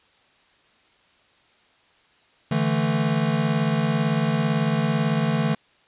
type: chord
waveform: square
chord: D suspended second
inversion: none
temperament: equal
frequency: 146.83 / 164.81 / 220 Hz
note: D3 / E3 / A3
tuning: 0 / 0 / 0 cents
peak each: -25 dBFS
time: 2.51-5.55 s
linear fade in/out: 5 ms
effects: white hiss -59 dBFS RMS until 5.87 s + resampled to 8000 Hz